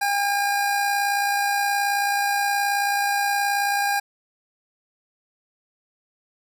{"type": "tone with amplitude modulation", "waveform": "25% pulse", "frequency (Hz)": 807, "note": "G#5", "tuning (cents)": -50, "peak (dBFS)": -15, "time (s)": [0.01, 4], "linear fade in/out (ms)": 10, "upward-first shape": "sine", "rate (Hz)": 58.8, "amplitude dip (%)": 30, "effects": []}